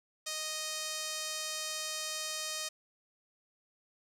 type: tone with band-pass filter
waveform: sawtooth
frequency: 622.3 Hz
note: D#5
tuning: in tune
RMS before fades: -38 dBFS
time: 0.26-2.69 s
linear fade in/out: 10 ms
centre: 6200 Hz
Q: 1.2
effects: none